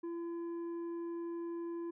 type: tone with tanh clipping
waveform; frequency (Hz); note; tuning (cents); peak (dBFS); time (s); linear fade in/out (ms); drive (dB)
sine; 339; E4; +49; -39; 0.03-1.91; 10; 6
effects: none